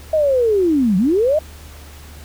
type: linear two-way sweep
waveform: sine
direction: down then up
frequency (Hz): 641 to 174.61 to 641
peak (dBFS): -12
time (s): 0.13-1.39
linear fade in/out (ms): 5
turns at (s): 0.97
effects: added 74 Hz sine -37 dBFS peak until 2.24 s + pink hiss -42 dBFS RMS until 2.24 s